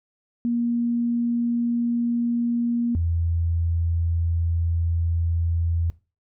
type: tone pair in turn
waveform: sine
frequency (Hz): 236.8 / 83.88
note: A#3 / E2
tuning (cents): +27 / +31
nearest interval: octave + tritone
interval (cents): 1796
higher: first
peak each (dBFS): -20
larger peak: neither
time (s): 0.45-2.95 / 2.95-5.9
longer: second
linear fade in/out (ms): 0
effects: noise-tail reverb RT60 0.3 s tail -19 dB re dry